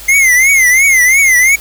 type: tone with vibrato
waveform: square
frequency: 2093 Hz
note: C7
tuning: in tune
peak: -6 dBFS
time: 0.08-1.56 s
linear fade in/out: 10 ms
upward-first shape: triangle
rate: 2.9 Hz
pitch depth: 140 cents each way
effects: added 50 Hz sine -34 dBFS peak until 1.6 s + white hiss -31 dBFS RMS until 1.6 s